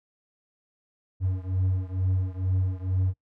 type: beating tone pair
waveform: triangle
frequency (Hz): 92.5 / 94.7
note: F#2 / F#2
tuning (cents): 0 / +41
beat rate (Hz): 2.2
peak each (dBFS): -24 / -26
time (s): 1.2-3.14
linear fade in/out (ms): 50
effects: noise-tail reverb RT60 0.1 s tail -21 dB re dry